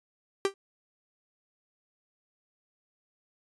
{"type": "tone with exponential decay", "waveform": "45% pulse", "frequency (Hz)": 392, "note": "G4", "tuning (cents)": 0, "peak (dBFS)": -20, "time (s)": [0.45, 0.54], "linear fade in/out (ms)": 1, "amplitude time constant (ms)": 19, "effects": ["resampled to 22050 Hz"]}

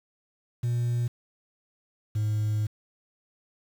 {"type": "tone pair in turn", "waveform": "sine", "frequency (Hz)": [120, 106.91], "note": ["B2", "A2"], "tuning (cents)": [-49, -49], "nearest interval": "major second", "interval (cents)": 200, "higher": "first", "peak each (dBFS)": -21, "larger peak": "neither", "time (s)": [[0.63, 1.08], [2.15, 2.67]], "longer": "second", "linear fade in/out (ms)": 10, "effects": ["tanh soft clip ceiling -23 dBFS", "8-bit"]}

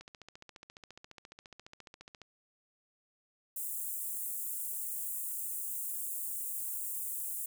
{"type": "click train", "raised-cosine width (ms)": 0.2, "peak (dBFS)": -32, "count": 33, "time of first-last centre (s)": [0.01, 2.217], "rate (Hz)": 14.5}
{"type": "high-pass noise", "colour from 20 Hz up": "white", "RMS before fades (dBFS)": -38, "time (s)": [3.56, 7.46], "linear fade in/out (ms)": 5, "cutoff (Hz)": 7700, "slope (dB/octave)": 48}
{"effects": []}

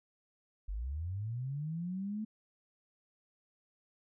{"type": "linear sweep", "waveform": "sine", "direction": "up", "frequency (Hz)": [44.04, 220], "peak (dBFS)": -35, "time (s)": [0.68, 2.25], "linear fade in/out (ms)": 10, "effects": []}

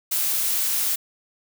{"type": "noise", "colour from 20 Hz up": "blue", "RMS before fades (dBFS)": -23, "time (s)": [0.11, 0.96], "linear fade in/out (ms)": 10, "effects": []}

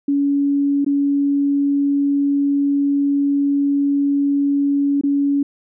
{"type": "tone with dropouts", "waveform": "sine", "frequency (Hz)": 282.3, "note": "C#4", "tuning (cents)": 32, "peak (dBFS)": -14, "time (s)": [0.08, 5.43], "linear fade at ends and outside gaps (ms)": 5, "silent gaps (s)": [[0.847, 0.863], [5.012, 5.035]], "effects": []}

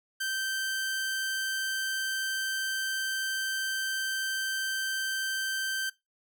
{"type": "tone", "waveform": "sawtooth", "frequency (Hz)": 1557, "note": "G6", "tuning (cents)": -12, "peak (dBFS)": -26, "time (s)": [0.2, 5.9], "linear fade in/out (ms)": 10, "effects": ["noise-tail reverb RT60 0.2 s tail -21 dB re dry"]}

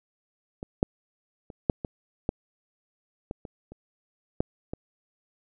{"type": "clicks", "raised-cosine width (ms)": 2, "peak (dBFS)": [-22, -7, -28, -7, -18, -11, -19, -25, -30, -10, -19], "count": 11, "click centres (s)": [0.629, 0.829, 1.502, 1.698, 1.848, 2.291, 3.311, 3.452, 3.72, 4.405, 4.735], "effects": []}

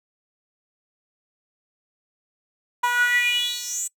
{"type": "tone with high-pass filter sweep", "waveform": "10% pulse", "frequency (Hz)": 485.8, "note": "B4", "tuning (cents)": -29, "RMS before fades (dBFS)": -23, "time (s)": [2.83, 3.88], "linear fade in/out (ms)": 10, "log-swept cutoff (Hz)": [1000, 8100], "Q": 7.6, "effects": ["noise-tail reverb RT60 0.1 s tail -23 dB re dry"]}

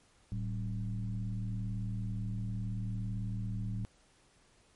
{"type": "tone with frequency modulation", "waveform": "sine", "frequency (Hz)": 110, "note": "A2", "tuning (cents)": 0, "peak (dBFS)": -33, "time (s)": [0.32, 3.85], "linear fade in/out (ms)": 0, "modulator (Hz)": 79.3, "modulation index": 0.92, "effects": ["pink hiss -66 dBFS RMS until 4.75 s", "MP3 48 kbps"]}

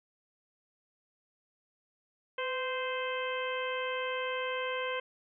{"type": "harmonic tone with a mistuned harmonic", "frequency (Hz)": 520, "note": "C5", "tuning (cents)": -11, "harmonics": [1, 2, 3, 4, 5, 6], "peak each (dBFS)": [-35, -38, -40, -41, -42, -43], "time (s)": [2.38, 5], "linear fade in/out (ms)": 5, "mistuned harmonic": 1, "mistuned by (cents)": -43, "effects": []}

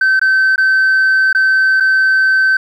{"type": "tone with dropouts", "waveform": "sine", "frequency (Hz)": 1541, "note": "G6", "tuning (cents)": -30, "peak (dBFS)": -6, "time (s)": [0.01, 2.57], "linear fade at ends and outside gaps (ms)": 5, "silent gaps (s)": [[0.195, 0.214], [0.56, 0.579], [1.329, 1.348], [1.801, 1.805]], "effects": ["tanh soft clip ceiling -7 dBFS", "8-bit"]}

